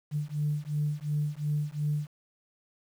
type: beating tone pair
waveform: sine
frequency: 147.3 / 150.1 Hz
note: D3 / D3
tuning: +6 / +38 cents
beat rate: 2.8 Hz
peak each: -30 dBFS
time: 0.11-2.1 s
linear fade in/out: 50 ms
effects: tanh soft clip ceiling -20 dBFS + 9-bit